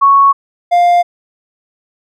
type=tone pair in turn; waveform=sine / triangle; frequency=1108.7 / 701.3 Hz; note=C#6 / F5; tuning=0 / +7 cents; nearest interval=minor sixth; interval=793 cents; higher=first; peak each=-4 dBFS; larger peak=neither; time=0.01-0.33 / 0.71-1.03 s; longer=neither; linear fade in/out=20 ms; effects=none